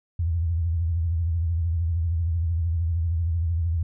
sine tone with vibrato, 83.5 Hz, E2, 23 cents sharp, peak -21 dBFS, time 0.19-3.83 s, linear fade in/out 5 ms, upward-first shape triangle, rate 13 Hz, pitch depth 120 cents each way, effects none

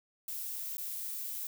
violet noise with dropouts, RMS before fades -39 dBFS, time 0.28-1.47 s, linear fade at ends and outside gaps 1 ms, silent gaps 0.77-0.781 s, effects none

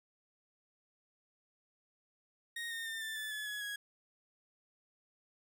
30% pulse tone with pitch steps, 1864.7 / 1833.7 / 1803.3 / 1773.3 / 1743.9 / 1714.9 / 1686.4 / 1658.4 Hz, A#6 / A#6 / A6 / A6 / A6 / A6 / G#6 / G#6, 0 / -29 / +42 / +13 / -16 / -45 / +26 / -3 cents, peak -36 dBFS, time 2.56-3.76 s, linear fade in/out 5 ms, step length 150 ms, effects none

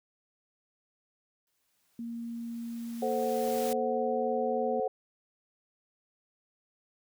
white noise with exponential growth, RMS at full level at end -39 dBFS, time 1.47-3.73 s, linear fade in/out 1 ms, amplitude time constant 490 ms
sine tone with pitch glide, 233.1 to 236.2 Hz, A#3 to A#3, 0 to +23 cents, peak -35 dBFS, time 1.99-4.8 s, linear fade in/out 2 ms, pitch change +23 cents, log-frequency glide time 3.47-3.67 s
sine chord, F# diminished, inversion first, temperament equal, 440 / 523.3 / 740 Hz, A4 / C5 / F#5, 0 / 0 / 0 cents, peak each -32 / -31 / -33 dBFS, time 3.02-4.88 s, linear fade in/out 5 ms
effects none

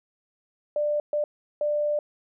sine tone bursts at uneven times, 593 Hz, D5, 17 cents sharp, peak -22 dBFS, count 3, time 0.76-1 / 1.13-1.24 / 1.61-1.99 s, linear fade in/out 2 ms, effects none

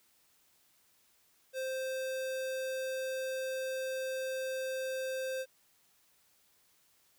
square tone, 523.3 Hz, C5, in tune, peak -35 dBFS, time 1.53-5.46 s, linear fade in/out 50 ms, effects white hiss -69 dBFS RMS until 7.18 s

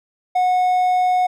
triangle tone, 731 Hz, F#5, 21 cents flat, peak -12 dBFS, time 0.35-1.27 s, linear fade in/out 10 ms, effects none

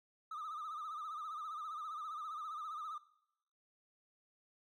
triangle tone with vibrato, 1244.5 Hz, D#6, in tune, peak -39 dBFS, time 0.31-2.98 s, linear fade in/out 5 ms, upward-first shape sine, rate 15 Hz, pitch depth 89 cents each way, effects noise-tail reverb RT60 0.8 s tail -20 dB re dry + tanh soft clip ceiling -36 dBFS

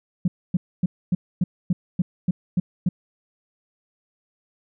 sine tone bursts, 179.1 Hz, F3, 44 cents sharp, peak -15 dBFS, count 10, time 0.25-2.89 s, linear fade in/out 5 ms, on 30 ms, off 260 ms, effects tanh soft clip ceiling -11 dBFS

